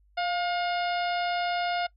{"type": "harmonic tone with a mistuned harmonic", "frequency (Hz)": 715, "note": "F5", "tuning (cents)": 41, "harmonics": [1, 2, 3, 4, 5, 6, 7], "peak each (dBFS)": [-27, -33, -37, -39, -41, -43, -44], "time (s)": [0.17, 1.87], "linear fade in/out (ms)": 10, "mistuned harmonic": 1, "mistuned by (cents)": -36, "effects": ["noise-tail reverb RT60 0.1 s tail -22 dB re dry", "added 50 Hz sine -59 dBFS peak until 1.96 s"]}